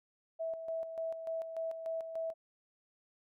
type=tone with tremolo; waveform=sine; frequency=653 Hz; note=E5; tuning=17 cents flat; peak=-34 dBFS; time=0.39-2.34 s; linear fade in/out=20 ms; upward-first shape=square; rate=3.4 Hz; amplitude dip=55%; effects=none